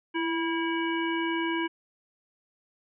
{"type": "harmonic tone with a mistuned harmonic", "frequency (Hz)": 325.3, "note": "E4", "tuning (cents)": -23, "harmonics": [1, 3, 5, 7, 9], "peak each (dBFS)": [-28, -33, -35, -36, -38], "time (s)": [0.14, 1.68], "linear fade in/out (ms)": 20, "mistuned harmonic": 1, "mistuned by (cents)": 38, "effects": []}